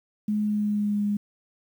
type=tone with pitch glide; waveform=sine; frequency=210.7 to 205.6 Hz; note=G#3 to G#3; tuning=+25 to -17 cents; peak=-22 dBFS; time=0.28-1.17 s; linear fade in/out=5 ms; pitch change=-42 cents; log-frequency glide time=0.4-1.04 s; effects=9-bit

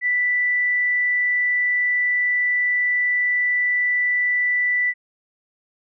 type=tone; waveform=sine; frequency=1975.5 Hz; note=B6; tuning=in tune; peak=-17 dBFS; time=0.01-4.94 s; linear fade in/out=50 ms; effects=none

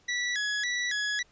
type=tone with vibrato; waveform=sawtooth; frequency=1813 Hz; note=A#6; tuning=49 cents flat; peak=-24 dBFS; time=0.08-1.23 s; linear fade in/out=10 ms; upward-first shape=square; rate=1.8 Hz; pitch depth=130 cents each way; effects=pink hiss -63 dBFS RMS until 1.31 s + resampled to 16000 Hz

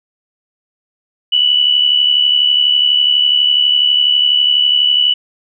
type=tone with amplitude modulation; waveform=sine; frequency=2960 Hz; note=F#7; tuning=in tune; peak=-6 dBFS; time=1.32-5.14 s; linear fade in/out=10 ms; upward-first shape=sine; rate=72.1 Hz; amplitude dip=60%; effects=none

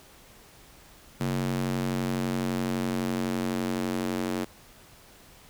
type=tone with high-pass filter sweep; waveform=square; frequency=45.94 Hz; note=F#1; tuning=12 cents flat; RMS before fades=-29 dBFS; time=1.2-4.45 s; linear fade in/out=10 ms; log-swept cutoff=170 to 270 Hz; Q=2.1; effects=pink hiss -53 dBFS RMS until 5.49 s

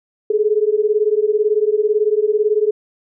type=beating tone pair; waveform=sine; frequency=415.3 / 433.3 Hz; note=G#4 / A4; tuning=0 / -27 cents; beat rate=18 Hz; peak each=-16 dBFS; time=0.3-2.71 s; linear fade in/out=5 ms; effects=none

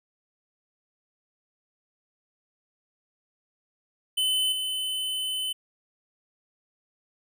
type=tone with level steps; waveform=square; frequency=3033 Hz; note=F#7; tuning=42 cents sharp; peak=-23 / -28 dBFS; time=4.17-5.53 s; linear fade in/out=10 ms; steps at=4.52 s; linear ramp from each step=5 ms; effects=none

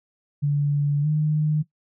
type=tone with pitch glide; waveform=sine; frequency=144.5 to 152.56 Hz; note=D3 to D#3; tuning=-28 to -34 cents; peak=-18 dBFS; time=0.42-1.63 s; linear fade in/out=20 ms; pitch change=+94 cents; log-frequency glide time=1.02-1.07 s; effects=noise-tail reverb RT60 0.1 s tail -17 dB re dry

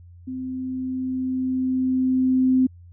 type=tone with level ramp; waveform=sine; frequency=258.2 Hz; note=C4; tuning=23 cents flat; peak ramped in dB=-28 to -14 dBFS; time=0.27-2.67 s; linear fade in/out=10 ms; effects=added 87 Hz sine -43 dBFS peak until 2.92 s

